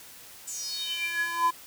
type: tone with high-pass filter sweep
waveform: square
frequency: 338.5 Hz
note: E4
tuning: 46 cents sharp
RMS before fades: -30 dBFS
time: 0.47-1.51 s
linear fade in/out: 10 ms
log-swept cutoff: 7600 to 900 Hz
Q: 8
effects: white hiss -48 dBFS RMS until 1.66 s